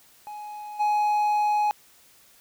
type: tone with level steps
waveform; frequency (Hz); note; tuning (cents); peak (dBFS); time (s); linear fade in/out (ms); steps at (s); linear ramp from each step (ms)
triangle; 838; G#5; +15; -33 / -18; 0.27-1.71; 0; 0.79; 20
effects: white hiss -56 dBFS RMS until 2.4 s